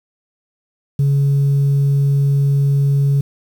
sine tone, 140 Hz, C#3, 18 cents sharp, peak -9 dBFS, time 0.99-3.21 s, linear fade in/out 5 ms, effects tanh soft clip ceiling -10 dBFS + 7-bit

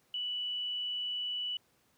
sine tone, 2960 Hz, F#7, in tune, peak -33 dBFS, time 0.14-1.57 s, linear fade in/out 2 ms, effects pink hiss -70 dBFS RMS until 1.97 s + high-pass 100 Hz 12 dB/octave

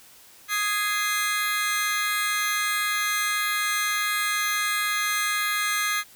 sawtooth chord, Ab major, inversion second, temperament just, 1245.9 / 1661.2 / 2077 Hz, Eb6 / Ab6 / C7, +2 / 0 / -13 cents, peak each -24 dBFS, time 0.48-6.04 s, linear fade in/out 50 ms, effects white hiss -51 dBFS RMS until 6.15 s

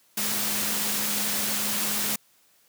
sine tone in noise, 207.7 Hz, G#3, in tune, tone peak -37 dBFS, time 0.17-2.16 s, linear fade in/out 5 ms, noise white, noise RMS -27 dBFS, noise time 0.17-2.16 s, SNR -13 dB, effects white hiss -62 dBFS RMS until 2.68 s + high-pass 100 Hz 12 dB/octave

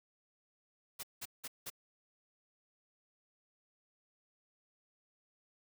white noise bursts, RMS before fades -43 dBFS, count 4, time 0.99-1.702 s, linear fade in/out 10 ms, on 43 ms, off 180 ms, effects none

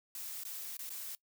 blue noise with dropouts, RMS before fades -43 dBFS, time 0.15-1.15 s, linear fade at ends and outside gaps 1 ms, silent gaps 0.436-0.451 / 0.769-0.791 / 0.893-0.903 s, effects noise-tail reverb RT60 0.1 s tail -21 dB re dry

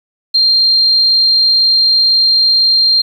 sine tone, 4186 Hz, C8, in tune, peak -7 dBFS, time 0.34-3.02 s, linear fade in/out 10 ms, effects 7-bit

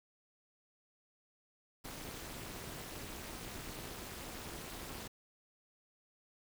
pink noise with amplitude modulation, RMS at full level -42 dBFS, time 1.84-5.08 s, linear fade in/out 10 ms, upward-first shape sine, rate 288 Hz, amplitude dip 100%, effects none

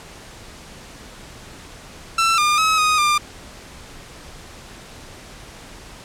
sawtooth tone with pitch steps, 1338 / 1205 / 1281 / 1247 / 1196 Hz, E6 / D6 / E6 / D#6 / D6, +25 / +44 / -50 / +3 / +31 cents, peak -11 dBFS, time 2.18-3.18 s, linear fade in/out 5 ms, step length 200 ms, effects pink hiss -40 dBFS RMS until 6.04 s + low-pass 9000 Hz 12 dB/octave

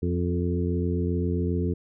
harmonic tone with a mistuned harmonic, 87.5 Hz, F2, 4 cents sharp, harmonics 1 / 2 / 3 / 4 / 5, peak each -26 / -29 / -31 / -32 / -33 dBFS, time 0.02-1.74 s, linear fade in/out 10 ms, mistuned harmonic 4, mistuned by +23 cents, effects none

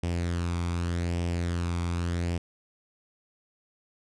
sawtooth tone with flanger, 86.3 Hz, F2, 20 cents flat, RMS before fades -29 dBFS, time 0.03-2.38 s, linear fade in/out 5 ms, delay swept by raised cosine 0.36 to 0.87 ms, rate 0.84 Hz, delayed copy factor +0.5, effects resampled to 22050 Hz

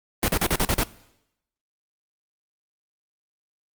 pink noise bursts, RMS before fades -21 dBFS, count 7, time 0.23-0.833 s, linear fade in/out 0 ms, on 51 ms, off 41 ms, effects noise-tail reverb RT60 0.8 s tail -19 dB re dry + Opus 32 kbps

